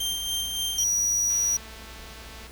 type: tone with tremolo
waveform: sawtooth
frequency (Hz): 3159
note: G7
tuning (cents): +13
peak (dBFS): -22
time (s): 0-0.84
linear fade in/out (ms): 5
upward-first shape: sine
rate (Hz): 3.5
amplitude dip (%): 40
type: tone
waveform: square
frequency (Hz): 5800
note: F#8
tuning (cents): -35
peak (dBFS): -22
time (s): 0.78-1.57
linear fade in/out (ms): 5
type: click train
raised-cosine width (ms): 0.2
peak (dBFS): -29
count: 259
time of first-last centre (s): 1.3-2.467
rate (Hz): 221
effects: added 60 Hz sine -44 dBFS peak until 2.51 s + pink hiss -47 dBFS RMS until 2.51 s